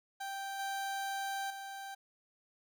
30% pulse tone with level steps, 784 Hz, G5, in tune, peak -36 / -33 / -40 dBFS, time 0.2-1.95 s, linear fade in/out 10 ms, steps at 0.59 / 1.5 s, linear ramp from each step 5 ms, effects none

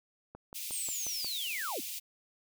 click train, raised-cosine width 1 ms, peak -32 dBFS, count 6, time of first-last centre 0.35-1.246 s, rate 5.58 Hz
white high-pass noise, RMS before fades -40 dBFS, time 0.54-2 s, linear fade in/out 20 ms, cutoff 2300 Hz, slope 48 dB/octave
sine linear sweep, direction down, 8940 to 168.1 Hz, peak -35 dBFS, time 0.71-1.81 s, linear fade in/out 20 ms
effects none

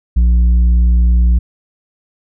sine tone with tanh clipping, 59.3 Hz, A#1, 30 cents sharp, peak -8 dBFS, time 0.16-1.39 s, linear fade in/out 10 ms, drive 5 dB, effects none

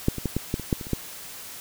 clicks, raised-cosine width 3 ms, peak -6 / -18 / -12 / -11 / -11 / -21 / -8 / -22 / -25 / -10 dBFS, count 10, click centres 0.084 / 0.183 / 0.257 / 0.366 / 0.541 / 0.597 / 0.728 / 0.812 / 0.869 / 0.933 s, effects white hiss -40 dBFS RMS until 1.6 s

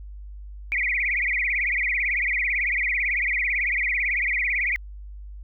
sine tone with vibrato, 2175 Hz, C#7, 33 cents flat, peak -21 dBFS, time 0.72-4.76 s, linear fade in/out 0 ms, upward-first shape triangle, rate 18 Hz, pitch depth 240 cents each way, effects added 50 Hz sine -36 dBFS peak until 5.43 s

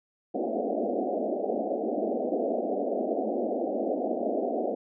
white band-pass noise, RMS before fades -29 dBFS, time 0.34-4.75 s, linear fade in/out 10 ms, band 210 to 730 Hz, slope 96 dB/octave, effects none

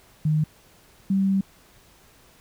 sine tone pair in turn, 153.9 / 193.9 Hz, D#3 / G3, -19 / -19 cents, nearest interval major third, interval 400 cents, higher second, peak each -18 dBFS, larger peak neither, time 0.25-0.44 / 1.1-1.41 s, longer second, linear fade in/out 5 ms, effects pink hiss -55 dBFS RMS until 2.4 s

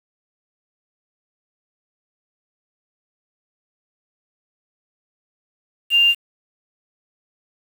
sine tone with quantisation, 2794 Hz, F7, in tune, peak -11 dBFS, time 5.9-6.15 s, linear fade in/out 50 ms, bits 6, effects none

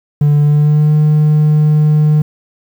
triangle tone with pitch glide, 146.83 to 151.83 Hz, D3 to D#3, 0 to -42 cents, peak -4 dBFS, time 0.21-2.22 s, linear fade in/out 5 ms, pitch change +58 cents, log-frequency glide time 0.4-0.94 s, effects tanh soft clip ceiling 0 dBFS + 7-bit

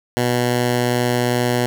10% pulse tone, 122.5 Hz, B2, 14 cents flat, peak -8 dBFS, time 0.17-1.66 s, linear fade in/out 0 ms, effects none

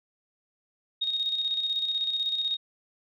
sine tone with tremolo, 3729 Hz, A#7, in tune, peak -24 dBFS, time 1.01-2.57 s, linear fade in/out 10 ms, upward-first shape square, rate 16 Hz, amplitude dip 45%, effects none

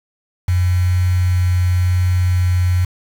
sine tone with quantisation, 90.1 Hz, F#2, 45 cents flat, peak -12 dBFS, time 0.48-2.85 s, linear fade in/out 5 ms, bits 5, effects none

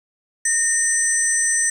sine tone cluster, 1835 / 6010 / 8070 / 8700 Hz, A#6 / F#8 / B8 / C#9, -28 / +26 / +36 / -33 cents, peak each -22 dBFS, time 0.45-1.7 s, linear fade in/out 5 ms, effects 7-bit

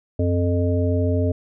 harmonic tone with a mistuned harmonic, 87.31 Hz, F2, in tune, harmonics 1 / 3 / 5 / 7, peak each -19 / -24 / -26 / -27 dBFS, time 0.19-1.32 s, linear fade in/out 5 ms, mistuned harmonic 1, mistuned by +84 cents, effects none

